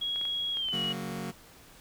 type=tone with pitch glide; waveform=sine; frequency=3313 to 2918 Hz; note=G#7 to F#7; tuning=-5 to -25 cents; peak=-29 dBFS; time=0.01-0.93 s; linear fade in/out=10 ms; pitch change=-220 cents; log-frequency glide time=0.53-0.79 s
type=clicks; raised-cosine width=0.3 ms; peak=-28 dBFS; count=7; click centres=0.16 / 0.213 / 0.253 / 0.571 / 0.686 / 0.844 / 0.908 s
type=chord; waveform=sawtooth; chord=F# major; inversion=second; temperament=just; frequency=138.75 / 185 / 231.2 Hz; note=C#3 / F#3 / A#3; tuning=+2 / 0 / -14 cents; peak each=-37 / -33 / -35 dBFS; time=0.72-1.32 s; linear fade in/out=20 ms
effects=pink hiss -54 dBFS RMS until 1.8 s